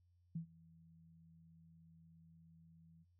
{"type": "tone with ADSR envelope", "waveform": "sine", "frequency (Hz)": 164.81, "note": "E3", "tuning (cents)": 0, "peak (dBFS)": -38, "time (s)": [0.35, 3.05], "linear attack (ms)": 7, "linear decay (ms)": 100, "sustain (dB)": -24, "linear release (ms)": 33, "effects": ["added 88 Hz sine -70 dBFS peak until 3.19 s"]}